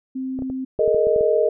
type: tone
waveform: sine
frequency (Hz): 261.6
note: C4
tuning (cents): 0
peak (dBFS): -24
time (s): 0.15-0.65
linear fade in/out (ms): 10
type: clicks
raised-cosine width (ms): 2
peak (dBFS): -20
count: 9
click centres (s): 0.39 / 0.422 / 0.5 / 0.79 / 0.878 / 0.946 / 1.07 / 1.161 / 1.209
type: chord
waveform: sine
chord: Ab suspended second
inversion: none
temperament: equal with one note detuned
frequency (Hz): 426 / 466.2 / 622.3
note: Ab4 / Bb4 / Eb5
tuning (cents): +44 / 0 / 0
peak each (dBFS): -20 / -19 / -19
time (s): 0.79-1.49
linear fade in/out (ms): 5
effects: none